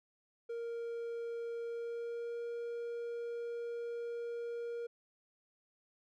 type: tone with pitch glide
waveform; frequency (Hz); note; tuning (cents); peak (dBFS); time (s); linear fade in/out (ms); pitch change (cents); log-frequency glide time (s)
triangle; 466.5 to 470.8; A#4 to A#4; +1 to +17; -36; 0.49-4.87; 10; +16; 1.64-2.42
effects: none